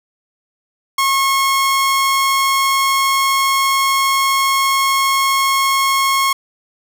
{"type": "tone", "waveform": "sawtooth", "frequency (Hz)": 1087, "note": "C#6", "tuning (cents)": -34, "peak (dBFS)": -9, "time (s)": [0.98, 6.33], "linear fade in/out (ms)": 5, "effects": []}